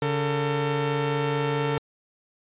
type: tone pair together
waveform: sawtooth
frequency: 141.83 / 450 Hz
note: C#3 / A4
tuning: +40 / +39 cents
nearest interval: octave + minor sixth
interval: 1999 cents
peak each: -22 dBFS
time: 0.02-1.78 s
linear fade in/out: 2 ms
effects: resampled to 8000 Hz